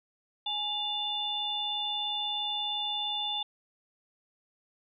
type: tone cluster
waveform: sine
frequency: 832 / 2840 / 3523 Hz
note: G#5 / F7 / A7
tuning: +3 / +28 / +1 cents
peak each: -37 / -39 / -31 dBFS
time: 0.46-3.43 s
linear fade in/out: 5 ms
effects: none